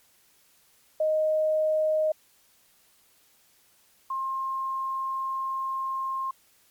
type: tone pair in turn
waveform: sine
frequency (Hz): 622.3 / 1063.6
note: D#5 / C6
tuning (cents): 0 / +28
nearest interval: major sixth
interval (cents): 928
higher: second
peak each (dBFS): -21 / -27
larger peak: first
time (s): 1-2.12 / 4.1-6.31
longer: second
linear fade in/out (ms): 5
effects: white hiss -62 dBFS RMS until 6.7 s + MP3 96 kbps